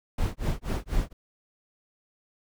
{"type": "noise with tremolo", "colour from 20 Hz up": "brown", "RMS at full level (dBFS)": -25, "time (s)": [0.18, 1.13], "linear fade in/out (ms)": 5, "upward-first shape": "sine", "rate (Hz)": 4.1, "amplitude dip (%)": 100, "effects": []}